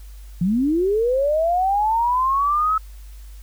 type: linear sweep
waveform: sine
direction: up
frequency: 164.81 to 1302 Hz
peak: -16 dBFS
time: 0.41-2.78 s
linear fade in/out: 5 ms
effects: added 50 Hz sine -36 dBFS peak until 3.42 s + white hiss -53 dBFS RMS until 3.42 s